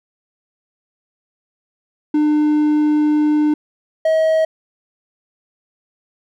triangle tone pair in turn, 300.9 / 637.6 Hz, D4 / D#5, +42 / +42 cents, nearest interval octave + minor second, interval 1300 cents, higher second, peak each -10 / -10 dBFS, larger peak neither, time 2.14-3.54 / 4.05-4.45 s, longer first, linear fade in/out 5 ms, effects none

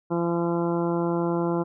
harmonic tone, 170.7 Hz, F3, 39 cents flat, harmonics 1 / 2 / 3 / 4 / 5 / 6 / 7 / 8, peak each -27 / -25 / -31 / -35 / -35 / -35 / -44 / -40 dBFS, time 0.1-1.64 s, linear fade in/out 20 ms, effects none

